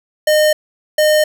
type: tone pair in turn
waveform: square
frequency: 611 / 611 Hz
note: D#5 / D#5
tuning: -32 / -32 cents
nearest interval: unison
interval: 0 cents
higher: neither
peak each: -10 dBFS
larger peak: neither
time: 0.27-0.53 / 0.98-1.24 s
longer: neither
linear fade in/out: 5 ms
effects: none